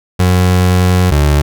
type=tone pair in turn; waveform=30% pulse; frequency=91 / 73.37 Hz; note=F#2 / D2; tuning=-28 / -1 cents; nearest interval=major third; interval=373 cents; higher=first; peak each=-5 dBFS; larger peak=neither; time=0.19-1.11 / 1.11-1.42 s; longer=first; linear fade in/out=10 ms; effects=none